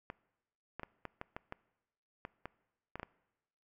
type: clicks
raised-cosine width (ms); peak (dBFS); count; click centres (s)
0.5; -26; 12; 0.101 / 0.796 / 0.833 / 1.053 / 1.214 / 1.365 / 1.524 / 2.251 / 2.456 / 2.956 / 2.997 / 3.031
effects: noise-tail reverb RT60 1.0 s tail -22 dB re dry